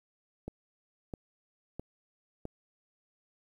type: click train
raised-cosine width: 2 ms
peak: -25 dBFS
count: 4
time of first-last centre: 0.48-2.454 s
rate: 1.52 Hz
effects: 10-bit